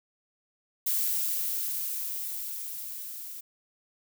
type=noise with level ramp; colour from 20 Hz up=violet; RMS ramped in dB=-27 to -41 dBFS; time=0.86-3.41 s; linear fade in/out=10 ms; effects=none